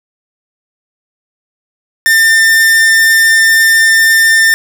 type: tone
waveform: 45% pulse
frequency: 1798 Hz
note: A6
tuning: 37 cents sharp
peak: -5 dBFS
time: 2.06-4.54 s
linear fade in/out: 0 ms
effects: none